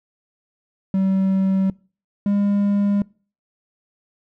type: tone pair in turn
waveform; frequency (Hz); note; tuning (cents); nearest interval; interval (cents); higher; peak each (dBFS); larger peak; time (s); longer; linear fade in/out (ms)
triangle; 191.7 / 202.2; G3 / G#3; -38 / -46; minor second; 92; second; -14; neither; 0.94-1.7 / 2.26-3.02; neither; 2
effects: noise-tail reverb RT60 0.4 s tail -24 dB re dry